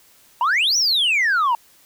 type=exponential two-way sweep; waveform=sine; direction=up then down; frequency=906 to 6000 to 906 Hz; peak=-13 dBFS; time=0.41-1.55 s; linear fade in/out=2 ms; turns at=0.77 s; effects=tanh soft clip ceiling -14 dBFS + white hiss -53 dBFS RMS until 1.85 s